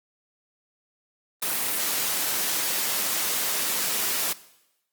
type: high-pass noise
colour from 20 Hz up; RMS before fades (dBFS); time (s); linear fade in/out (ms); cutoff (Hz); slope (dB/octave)
white; -26; 1.42-4.33; 5; 190; 12
effects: noise-tail reverb RT60 0.9 s tail -18 dB re dry + Opus 32 kbps